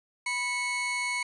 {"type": "tone pair together", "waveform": "40% pulse", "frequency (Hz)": [985.7, 2204], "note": ["B5", "C#7"], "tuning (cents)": [-4, -11], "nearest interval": "octave + major second", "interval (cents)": 1393, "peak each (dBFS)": [-34, -28], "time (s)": [0.26, 1.23], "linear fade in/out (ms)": 5, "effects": ["resampled to 24000 Hz"]}